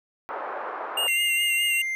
white band-pass noise, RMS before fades -33 dBFS, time 0.29-1.07 s, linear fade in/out 0 ms, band 430 to 1300 Hz, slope 24 dB/octave
square tone with vibrato, 2794 Hz, F7, in tune, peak -23 dBFS, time 0.97-1.82 s, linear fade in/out 5 ms, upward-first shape sine, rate 4.8 Hz, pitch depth 32 cents each way
triangle tone, 2097 Hz, C7, 3 cents sharp, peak -24 dBFS, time 1.08-1.95 s, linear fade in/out 0 ms
effects none

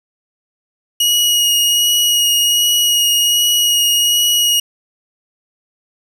sawtooth tone with vibrato, 2891 Hz, F#7, 41 cents flat, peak -8 dBFS, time 1-4.6 s, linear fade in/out 5 ms, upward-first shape sine, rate 1.3 Hz, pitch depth 12 cents each way, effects none

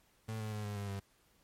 35% pulse tone with pitch steps, 110.5 / 108.04 / 105.63 / 103.28 / 100.98 / 98.73 Hz, A2 / A2 / G#2 / G#2 / G#2 / G2, +8 / -31 / +30 / -9 / -48 / +13 cents, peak -36 dBFS, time 0.28-1 s, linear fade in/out 10 ms, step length 120 ms, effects pink hiss -70 dBFS RMS until 1.43 s + MP3 64 kbps

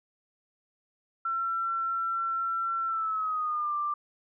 sine tone with pitch glide, 1351 to 1182.9 Hz, E6 to D6, +42 to +12 cents, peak -27 dBFS, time 1.25-3.94 s, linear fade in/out 5 ms, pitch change -230 cents, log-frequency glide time 2.86-3.75 s, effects none

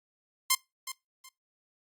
5% pulse tone with echo, 1050 Hz, C6, 6 cents sharp, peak -10 dBFS, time 0.5-0.55 s, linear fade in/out 5 ms, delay 370 ms, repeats 2, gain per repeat -13 dB, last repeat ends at 1.29 s, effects noise-tail reverb RT60 0.2 s tail -21 dB re dry + Opus 24 kbps

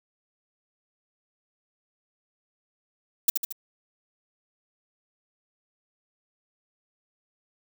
violet noise with echo, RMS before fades -18 dBFS, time 3.28-3.3 s, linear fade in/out 5 ms, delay 75 ms, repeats 3, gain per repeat -5 dB, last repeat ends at 3.525 s, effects none

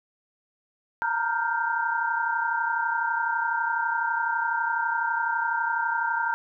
sine tone cluster, 911 / 943 / 1402 / 1562 Hz, A#5 / A#5 / F6 / G6, -40 / +20 / +6 / -7 cents, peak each -29 dBFS, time 1.02-6.34 s, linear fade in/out 0 ms, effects none

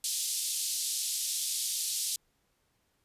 white band-pass noise, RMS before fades -33 dBFS, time 0.04-2.16 s, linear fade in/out 2 ms, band 3600 to 11000 Hz, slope 24 dB/octave, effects pink hiss -74 dBFS RMS until 3.04 s + resampled to 32000 Hz

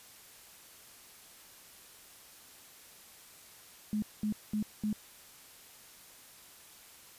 sine tone bursts, 211.9 Hz, G#3, 35 cents sharp, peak -29 dBFS, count 4, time 3.93-4.928 s, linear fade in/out 0 ms, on 92 ms, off 210 ms, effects white hiss -55 dBFS RMS until 7.18 s + resampled to 32000 Hz

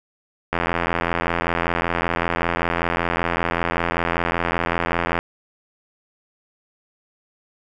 click train, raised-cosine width 0.5 ms, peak -5 dBFS, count 398, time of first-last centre 0.53-5.19 s, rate 85.2 Hz, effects none

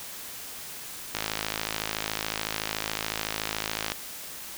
click train, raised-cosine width 0.2 ms, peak -10 dBFS, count 150, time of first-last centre 1.15-3.92 s, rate 53.8 Hz, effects white hiss -40 dBFS RMS until 4.57 s

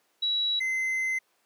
sine / triangle tone pair in turn, 3900 / 2060 Hz, B7 / C7, -23 / -28 cents, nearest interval major seventh, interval 1105 cents, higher first, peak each -24 dBFS, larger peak neither, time 0.22-0.6 / 0.6-1.19 s, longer second, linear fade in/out 10 ms, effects pink hiss -69 dBFS RMS until 1.45 s + high-pass 400 Hz 12 dB/octave

